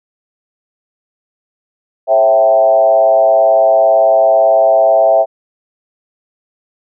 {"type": "tone with frequency modulation", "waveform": "sine", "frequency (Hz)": 659.3, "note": "E5", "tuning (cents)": 0, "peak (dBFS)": -6, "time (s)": [2.07, 5.26], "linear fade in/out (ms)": 50, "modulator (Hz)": 118, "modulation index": 0.9, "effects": []}